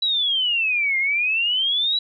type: exponential two-way sweep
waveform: sine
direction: down then up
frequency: 3951 to 2100 to 3951 Hz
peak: -18 dBFS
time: 0.02-1.99 s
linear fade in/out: 5 ms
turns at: 0.98 s
effects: none